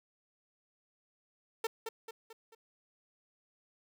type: tone with echo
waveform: sawtooth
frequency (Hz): 450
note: A4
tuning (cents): +39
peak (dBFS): -27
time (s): 1.64-1.67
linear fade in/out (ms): 5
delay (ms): 220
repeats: 4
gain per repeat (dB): -6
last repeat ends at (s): 2.55
effects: none